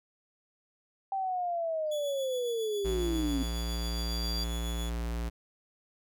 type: linear sweep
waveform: sine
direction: down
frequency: 784 to 261.6 Hz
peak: -29 dBFS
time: 1.12-3.43 s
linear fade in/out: 2 ms
type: tone with exponential growth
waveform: triangle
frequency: 4729 Hz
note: D8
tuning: 11 cents sharp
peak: -32 dBFS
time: 1.86-4.44 s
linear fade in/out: 5 ms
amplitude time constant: 560 ms
type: tone with tremolo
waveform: sawtooth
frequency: 3408 Hz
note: G#7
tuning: 44 cents sharp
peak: -37 dBFS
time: 1.91-4.9 s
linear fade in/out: 10 ms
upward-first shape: sine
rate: 7.3 Hz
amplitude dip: 40%
type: tone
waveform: square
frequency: 58 Hz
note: A#1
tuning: 8 cents flat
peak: -32 dBFS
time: 2.84-5.3 s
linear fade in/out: 20 ms
effects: none